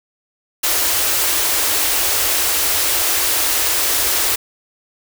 white band-stop noise, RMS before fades -17 dBFS, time 0.63-4.36 s, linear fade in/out 10 ms, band 100 to 280 Hz, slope 96 dB/octave, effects none

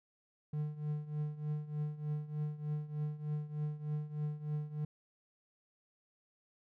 triangle tone with tremolo, 150.2 Hz, D3, 39 cents sharp, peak -30 dBFS, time 0.53-4.85 s, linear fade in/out 5 ms, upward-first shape triangle, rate 3.3 Hz, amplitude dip 85%, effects none

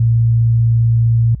sine tone, 115.4 Hz, A#2, 17 cents flat, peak -9 dBFS, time 0-1.35 s, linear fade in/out 5 ms, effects added 60 Hz sine -27 dBFS peak until 1.4 s

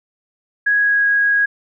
sine tone with pitch glide, 1661.2 to 1648.8 Hz, G#6 to G#6, 0 to -13 cents, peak -12 dBFS, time 0.66-1.46 s, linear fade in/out 10 ms, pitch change -13 cents, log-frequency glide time 0.79-1.02 s, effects none

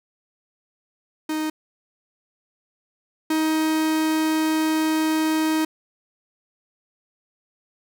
45% pulse tone pair in turn, 311.1 / 314.7 Hz, D#4 / D#4, 0 / +20 cents, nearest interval unison, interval 20 cents, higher second, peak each -23 / -19 dBFS, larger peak second, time 1.29-1.5 / 3.3-5.65 s, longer second, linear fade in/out 5 ms, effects none

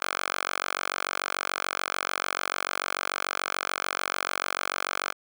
5% pulse tone with high-pass filter, 46.84 Hz, F#1, 22 cents sharp, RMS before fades -31 dBFS, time 0-5.13 s, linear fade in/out 20 ms, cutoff 1100 Hz, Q 1.6, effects none

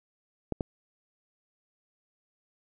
clicks, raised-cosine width 2 ms, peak -16 dBFS, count 2, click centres 0.523 / 0.608 s, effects none

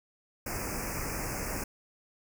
pink band-stop noise, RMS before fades -35 dBFS, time 0.46-1.64 s, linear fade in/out 5 ms, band 2600 to 4900 Hz, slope 96 dB/octave, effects none

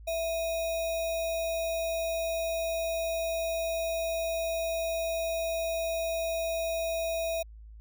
sine tone with sample-and-hold, 659.3 Hz, E5, in tune, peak -28 dBFS, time 0.07-7.43 s, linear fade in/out 10 ms, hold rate 3150 Hz, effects added 54 Hz sine -45 dBFS peak until 7.8 s

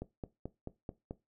click train, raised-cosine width 2 ms, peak -26 dBFS, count 6, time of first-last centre 0.02-1.109 s, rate 4.59 Hz, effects noise-tail reverb RT60 0.2 s tail -17 dB re dry

